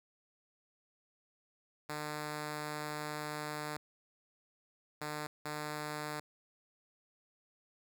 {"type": "tone bursts at uneven times", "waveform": "5% pulse", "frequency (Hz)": 150.5, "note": "D3", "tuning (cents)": 43, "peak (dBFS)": -27, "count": 3, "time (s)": [[1.89, 3.77], [5.01, 5.27], [5.45, 6.2]], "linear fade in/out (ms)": 5, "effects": []}